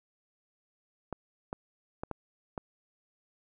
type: clicks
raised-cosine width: 1 ms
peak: -21 dBFS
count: 5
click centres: 1.127 / 1.529 / 2.035 / 2.113 / 2.578 s
effects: none